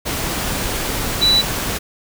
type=tone in noise; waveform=sine; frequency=3951 Hz; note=B7; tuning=in tune; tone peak=-11 dBFS; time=1.21-1.42 s; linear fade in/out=20 ms; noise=pink; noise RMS=-22 dBFS; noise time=0.05-1.79 s; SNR=+8 dB; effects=none